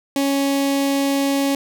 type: tone with notch filter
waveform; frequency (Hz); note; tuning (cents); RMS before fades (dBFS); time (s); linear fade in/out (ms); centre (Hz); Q
sawtooth; 277.2; C#4; 0; -19; 0.16-1.55; 2; 1400; 1.5
effects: none